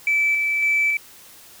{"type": "tone with tremolo", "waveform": "sine", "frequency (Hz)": 2315, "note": "D7", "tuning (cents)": -25, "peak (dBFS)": -15, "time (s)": [0.07, 0.97], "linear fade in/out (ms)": 2, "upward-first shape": "square", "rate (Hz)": 1.8, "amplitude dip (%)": 30, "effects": ["tanh soft clip ceiling -12 dBFS", "white hiss -46 dBFS RMS until 1.6 s"]}